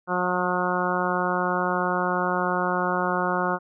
harmonic tone, 180.3 Hz, F#3, 45 cents flat, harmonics 1 / 2 / 3 / 4 / 5 / 6 / 7 / 8, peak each -30 / -30 / -30 / -30 / -30 / -30 / -30 / -30 dBFS, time 0.07-3.59 s, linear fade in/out 50 ms, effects none

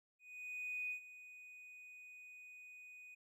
triangle tone with ADSR envelope, 2485 Hz, D#7, 3 cents flat, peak -35 dBFS, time 0.19-3.15 s, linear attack 710 ms, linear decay 97 ms, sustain -17 dB, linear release 11 ms, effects tanh soft clip ceiling -37 dBFS

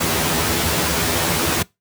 pink noise with comb filter, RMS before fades -19 dBFS, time 0-1.63 s, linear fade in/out 10 ms, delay 12 ms, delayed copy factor +0.95, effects noise-tail reverb RT60 0.2 s tail -23 dB re dry + high-pass 80 Hz 12 dB/octave

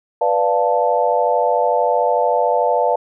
sine chord, B half-diminished seventh, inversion none, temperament equal, 493.9 / 587.3 / 698.5 / 880 Hz, B4 / D5 / F5 / A5, 0 / 0 / 0 / 0 cents, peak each -19 dBFS, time 0.21-2.96 s, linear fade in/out 5 ms, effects none

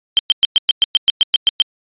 sine tone bursts, 3136 Hz, G7, in tune, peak -6 dBFS, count 12, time 0.17-1.62 s, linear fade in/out 0 ms, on 20 ms, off 110 ms, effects tanh soft clip ceiling -3 dBFS + resampled to 8000 Hz

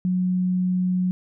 sine tone, 182.6 Hz, F#3, 23 cents flat, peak -19 dBFS, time 0.05-1.11 s, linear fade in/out 0 ms, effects none

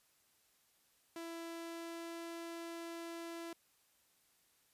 sawtooth tone with pitch glide, 333.4 to 335.5 Hz, E4 to E4, +20 to +31 cents, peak -40 dBFS, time 1.16-3.53 s, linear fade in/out 2 ms, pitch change +11 cents, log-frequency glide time 1.43-2.27 s, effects white hiss -73 dBFS RMS until 4.73 s + resampled to 32000 Hz

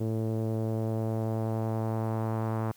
sawtooth tone with low-pass filter sweep, 111.2 Hz, A2, 19 cents sharp, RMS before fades -30 dBFS, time 0-2.72 s, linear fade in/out 10 ms, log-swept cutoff 440 to 1100 Hz, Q 1.6, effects white hiss -60 dBFS RMS until 2.76 s

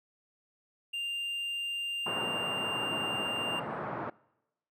triangle tone, 2794 Hz, F7, in tune, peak -31 dBFS, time 0.93-3.6 s, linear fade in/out 10 ms
white band-pass noise, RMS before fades -37 dBFS, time 2.06-4.1 s, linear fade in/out 5 ms, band 110 to 1300 Hz, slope 24 dB/octave
effects noise-tail reverb RT60 0.9 s tail -23 dB re dry

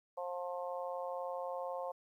harmonic tone, 177.6 Hz, F3, 29 cents sharp, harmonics 3 / 4 / 5 / 6, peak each -40 / -44 / -45 / -47 dBFS, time 0.17-1.92 s, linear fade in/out 10 ms, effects 12-bit

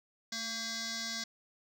sine tone with frequency modulation, 224.8 Hz, A3, 37 cents sharp, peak -33 dBFS, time 0.32-1.24 s, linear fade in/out 5 ms, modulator 908 Hz, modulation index 6.5, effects tanh soft clip ceiling -34 dBFS

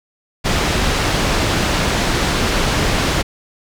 pink low-pass noise, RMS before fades -17 dBFS, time 0.44-3.23 s, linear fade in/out 20 ms, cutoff 5800 Hz, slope 12 dB/octave, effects none

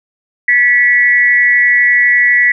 sine tone with amplitude modulation, 1952 Hz, B6, 21 cents flat, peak -3 dBFS, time 0.48-2.52 s, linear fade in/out 5 ms, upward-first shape sine, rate 240 Hz, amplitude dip 75%, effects none

